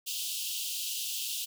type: high-pass noise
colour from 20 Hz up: pink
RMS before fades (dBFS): -35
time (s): 0.06-1.46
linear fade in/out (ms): 20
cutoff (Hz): 2700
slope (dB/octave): 96
effects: none